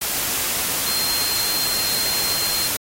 sine tone in noise, 4186 Hz, C8, in tune, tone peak -23 dBFS, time 0.86-2.68 s, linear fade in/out 10 ms, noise white, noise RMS -23 dBFS, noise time 0.01-2.77 s, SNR -3 dB, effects AAC 48 kbps

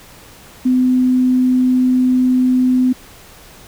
sine tone, 254 Hz, B3, 49 cents sharp, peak -10 dBFS, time 0.65-2.93 s, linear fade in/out 10 ms, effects pink hiss -41 dBFS RMS until 3.67 s

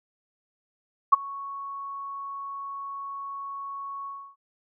sine tone with ADSR envelope, 1108.7 Hz, C#6, in tune, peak -9 dBFS, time 1.12-4.36 s, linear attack 13 ms, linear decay 18 ms, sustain -24 dB, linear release 300 ms, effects none

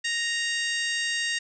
harmonic tone, 932.3 Hz, A#5, in tune, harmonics 2 / 3 / 4 / 5 / 6 / 7 / 8 / 9, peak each -28 / -32 / -34 / -36 / -38 / -39 / -40 / -41 dBFS, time 0.04-1.39 s, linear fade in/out 10 ms, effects none

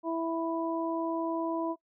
harmonic tone, 329.6 Hz, E4, in tune, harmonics 1 / 2 / 3, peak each -31 / -34 / -36 dBFS, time 0.03-1.76 s, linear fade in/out 50 ms, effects noise-tail reverb RT60 0.1 s tail -22 dB re dry

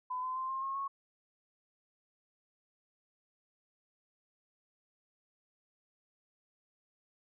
sine tone with pitch steps, 1008 / 1025.6 / 1043.5 / 1061.8 / 1080.3 / 1099.2 Hz, B5 / C6 / C6 / C6 / C#6 / C#6, +35 / -35 / -5 / +25 / -45 / -15 cents, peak -34 dBFS, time 0.1-0.88 s, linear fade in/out 10 ms, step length 130 ms, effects none

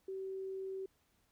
sine tone, 383 Hz, G4, 40 cents flat, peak -39 dBFS, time 0.08-0.86 s, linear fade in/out 5 ms, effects pink hiss -75 dBFS RMS until 1.31 s

